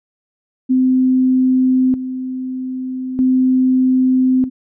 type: tone with tremolo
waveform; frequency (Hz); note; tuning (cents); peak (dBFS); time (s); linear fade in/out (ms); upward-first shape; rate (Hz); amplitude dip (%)
sine; 257.6; C4; -27; -10; 0.69-4.5; 20; square; 0.4; 70
effects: none